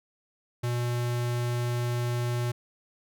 square tone, 120.9 Hz, B2, 36 cents flat, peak -27 dBFS, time 0.63-2.52 s, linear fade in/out 10 ms, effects none

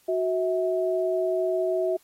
sine tone pair together, 369.3 / 647.3 Hz, F#4 / E5, -3 / -32 cents, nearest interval minor seventh, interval 971 cents, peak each -25 dBFS, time 0.08-1.97 s, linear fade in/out 10 ms, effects white hiss -61 dBFS RMS until 2.03 s + AAC 48 kbps

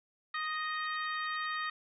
harmonic tone, 622.3 Hz, D#5, in tune, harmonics 2 / 3 / 4 / 5 / 6 / 7, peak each -36 / -37 / -47 / -50 / -46 / -49 dBFS, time 0.34-1.7 s, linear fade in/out 5 ms, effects none

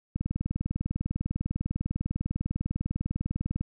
click train, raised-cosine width 5 ms, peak -18 dBFS, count 70, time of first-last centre 0.16-3.61 s, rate 20 Hz, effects none

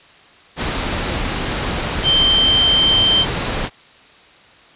sine tone in noise, 3128 Hz, G7, 4 cents flat, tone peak -11 dBFS, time 2.03-3.26 s, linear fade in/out 50 ms, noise pink, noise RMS -21 dBFS, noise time 0.56-3.7 s, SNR +7 dB, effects white hiss -46 dBFS RMS until 4.75 s + resampled to 8000 Hz

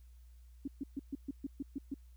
sine tone bursts, 275.5 Hz, C#4, 11 cents flat, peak -35 dBFS, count 9, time 0.65-1.942 s, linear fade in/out 5 ms, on 28 ms, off 130 ms, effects added 60 Hz sine -54 dBFS peak until 2.16 s + white hiss -75 dBFS RMS until 2.16 s

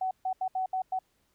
sine tone bursts at uneven times, 751 Hz, F#5, 26 cents sharp, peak -27 dBFS, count 6, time 0.01-0.11 / 0.25-0.33 / 0.41-0.48 / 0.55-0.66 / 0.73-0.82 / 0.92-0.99 s, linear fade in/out 5 ms, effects pink hiss -72 dBFS RMS until 1.34 s

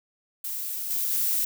violet noise with level steps, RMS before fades -32 / -27 / -25 dBFS, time 0.44-1.45 s, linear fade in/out 5 ms, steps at 0.9 / 1.11 s, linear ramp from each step 10 ms, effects none

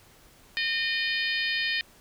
harmonic tone, 611 Hz, D#5, 32 cents flat, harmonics 3 / 4 / 5 / 6 / 7 / 8, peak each -29 / -31 / -33 / -35 / -36 / -37 dBFS, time 0.57-1.81 s, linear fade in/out 0 ms, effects pink hiss -56 dBFS RMS until 2 s

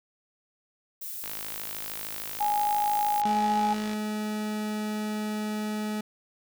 violet noise, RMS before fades -37 dBFS, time 1.01-3.22 s, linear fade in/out 10 ms
click train, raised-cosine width 0.2 ms, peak -20 dBFS, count 144, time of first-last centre 1.24-3.933 s, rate 53.1 Hz
sine tone with pitch glide, 830.6 to 835.9 Hz, G#5 to G#5, 0 to +11 cents, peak -23 dBFS, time 2.4-3.74 s, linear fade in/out 10 ms, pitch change +11 cents, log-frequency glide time 3.2-3.36 s
40% pulse tone, 212.7 Hz, G#3, 42 cents sharp, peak -28 dBFS, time 3.25-6.01 s, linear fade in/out 5 ms
effects none

